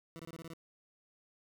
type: tone bursts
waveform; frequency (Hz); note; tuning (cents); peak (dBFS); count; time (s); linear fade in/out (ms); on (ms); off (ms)
20% pulse; 164.81; E3; 0; -40; 7; 0.16-0.535; 0; 33; 24
effects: none